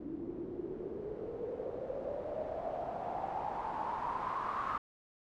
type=noise with low-pass filter sweep; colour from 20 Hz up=white; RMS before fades=-39 dBFS; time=0-4.78 s; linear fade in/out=5 ms; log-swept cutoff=310 to 1200 Hz; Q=7.9; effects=none